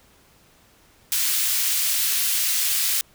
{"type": "high-pass noise", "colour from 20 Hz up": "white", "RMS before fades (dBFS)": -22, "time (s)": [1.12, 3.01], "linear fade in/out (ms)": 0, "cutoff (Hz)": 2200, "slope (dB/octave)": 12, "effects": ["pink hiss -56 dBFS RMS until 3.14 s"]}